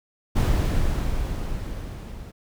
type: noise with level ramp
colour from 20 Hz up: brown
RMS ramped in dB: -18 to -37 dBFS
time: 0.35-2.32 s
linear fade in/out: 20 ms
effects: none